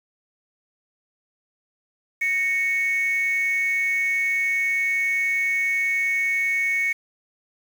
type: tone pair together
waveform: sine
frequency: 1864.7 / 2215 Hz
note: A#6 / C#7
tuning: 0 / -2 cents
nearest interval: minor third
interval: 298 cents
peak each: -26 / -19 dBFS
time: 2.21-6.93 s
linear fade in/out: 10 ms
effects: tanh soft clip ceiling -16 dBFS + 7-bit